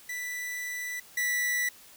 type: tone pair in turn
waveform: 45% pulse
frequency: 1975.5 / 1961.9 Hz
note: B6 / B6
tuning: 0 / -12 cents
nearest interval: unison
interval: 12 cents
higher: first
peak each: -33 / -26 dBFS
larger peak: second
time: 0.09-1 / 1.17-1.69 s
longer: first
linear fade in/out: 5 ms
effects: white hiss -53 dBFS RMS until 1.96 s